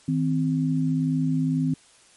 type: tone pair together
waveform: sine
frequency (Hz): 158.17 / 260.2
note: D#3 / C4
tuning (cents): +29 / -9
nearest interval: major sixth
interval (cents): 862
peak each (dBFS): -23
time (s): 0.08-1.74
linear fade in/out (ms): 5
effects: white hiss -55 dBFS RMS until 2.16 s + MP3 48 kbps